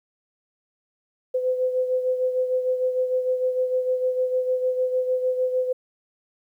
sine beating tone pair, 508 / 514.6 Hz, B4 / C5, +49 / -29 cents, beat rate 6.6 Hz, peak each -21 / -29 dBFS, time 1.34-5.73 s, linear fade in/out 10 ms, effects 10-bit

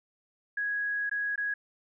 sine tone with dropouts, 1661.2 Hz, G#6, in tune, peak -28 dBFS, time 0.57-1.54 s, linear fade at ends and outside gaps 5 ms, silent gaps 1.096-1.113 / 1.359-1.377 s, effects none

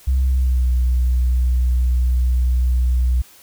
sine tone with pitch glide, 65.41 to 62.06 Hz, C2 to B1, 0 to +9 cents, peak -12 dBFS, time 0.07-3.22 s, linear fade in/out 10 ms, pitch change -91 cents, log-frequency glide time 0.23-0.71 s, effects tanh soft clip ceiling -11 dBFS + white hiss -47 dBFS RMS until 3.42 s

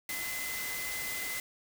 sine tone in noise, 2038 Hz, C7, 46 cents flat, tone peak -38 dBFS, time 0.09-1.4 s, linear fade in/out 2 ms, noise white, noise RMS -38 dBFS, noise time 0.09-1.4 s, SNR -3 dB, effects none

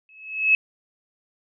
sine tone with exponential growth, 2584 Hz, E7, 35 cents flat, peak -11 dBFS, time 0.09-0.55 s, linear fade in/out 1 ms, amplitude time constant 100 ms, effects none

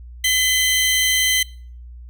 sawtooth tone pair together, 2019 / 3112 Hz, B6 / G7, +38 / -13 cents, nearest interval perfect fifth, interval 749 cents, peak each -15 dBFS, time 0.24-1.43 s, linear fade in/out 5 ms, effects noise-tail reverb RT60 0.5 s tail -25 dB re dry + added 60 Hz sine -35 dBFS peak until 2.09 s

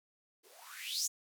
violet noise with band-pass filter sweep, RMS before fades -40 dBFS, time 0.43-1.08 s, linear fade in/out 20 ms, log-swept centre 340 to 7200 Hz, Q 7.3, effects none

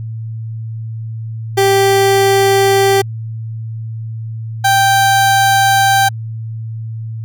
30% pulse tone pair in turn, 392 / 784 Hz, G4 / G5, 0 / 0 cents, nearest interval octave, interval 1200 cents, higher second, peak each -6 dBFS, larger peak neither, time 1.57-3.02 / 4.64-6.09 s, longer neither, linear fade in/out 10 ms, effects added 112 Hz sine -21 dBFS peak until 7.24 s

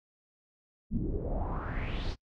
brown noise with low-pass filter sweep, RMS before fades -33 dBFS, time 0.9-2.16 s, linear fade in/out 50 ms, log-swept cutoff 210 to 5200 Hz, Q 4.2, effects noise-tail reverb RT60 0.1 s tail -24 dB re dry

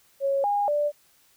sine tone with pitch steps, 551 / 816 / 588 Hz, C#5 / G#5 / D5, -11 / -31 / +2 cents, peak -21 dBFS, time 0.2-0.92 s, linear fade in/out 50 ms, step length 240 ms, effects white hiss -61 dBFS RMS until 1.36 s

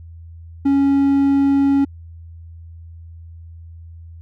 triangle tone, 277.3 Hz, C#4, 1 cent sharp, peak -10 dBFS, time 0.65-1.85 s, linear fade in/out 10 ms, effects added 83 Hz sine -35 dBFS peak until 4.21 s

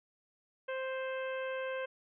harmonic tone, 524 Hz, C5, 2 cents sharp, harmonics 1 / 2 / 3 / 4 / 5 / 6, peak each -36 / -45 / -43 / -50 / -48 / -54 dBFS, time 0.68-1.86 s, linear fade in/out 10 ms, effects none

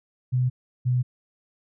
sine tone pair in turn, 126.2 / 125.04 Hz, B2 / B2, +38 / +22 cents, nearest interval unison, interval 16 cents, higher first, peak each -19 dBFS, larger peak neither, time 0.32-0.5 / 0.85-1.03 s, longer neither, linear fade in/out 20 ms, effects none

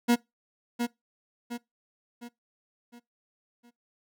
40% pulse tone with echo, 238.7 Hz, A#3, 41 cents sharp, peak -18 dBFS, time 0.08-0.16 s, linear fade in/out 20 ms, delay 710 ms, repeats 5, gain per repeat -7 dB, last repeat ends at 3.71 s, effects noise-tail reverb RT60 0.2 s tail -23 dB re dry

